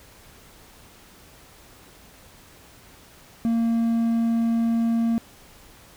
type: tone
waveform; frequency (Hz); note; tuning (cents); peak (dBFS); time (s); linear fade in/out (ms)
triangle; 230; A#3; -23; -17; 3.45-5.18; 0
effects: pink hiss -50 dBFS RMS until 5.96 s